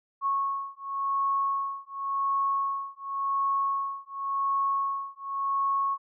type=beating tone pair; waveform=sine; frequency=1100 / 1100.91 Hz; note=C#6 / C#6; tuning=-14 / -12 cents; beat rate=0.91 Hz; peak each=-29 dBFS; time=0.21-5.98 s; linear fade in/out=50 ms; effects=none